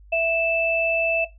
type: tone pair together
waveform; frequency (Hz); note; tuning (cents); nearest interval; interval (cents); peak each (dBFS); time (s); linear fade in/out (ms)
sine; 660.5 / 2637; E5 / E7; +3 / 0; 2 octaves; 2397; -20 / -22; 0.12-1.25; 10
effects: noise-tail reverb RT60 0.2 s tail -17 dB re dry + added 50 Hz sine -45 dBFS peak until 1.38 s